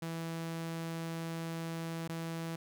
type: tone with dropouts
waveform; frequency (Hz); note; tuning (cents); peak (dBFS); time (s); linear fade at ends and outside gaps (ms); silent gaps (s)
sawtooth; 164.81; E3; 0; -33; 0.02-2.56; 5; 2.078-2.092
effects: none